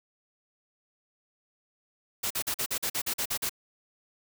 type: noise bursts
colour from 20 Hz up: white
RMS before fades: -30 dBFS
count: 11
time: 2.23-3.495 s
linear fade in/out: 10 ms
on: 75 ms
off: 44 ms
effects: none